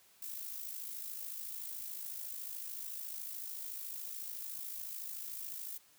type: noise with amplitude modulation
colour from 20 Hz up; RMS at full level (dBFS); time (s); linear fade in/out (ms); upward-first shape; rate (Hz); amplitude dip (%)
violet; -41; 0.22-5.78; 5; sine; 53.8; 55
effects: white hiss -65 dBFS RMS until 5.98 s + high-pass 80 Hz 12 dB/octave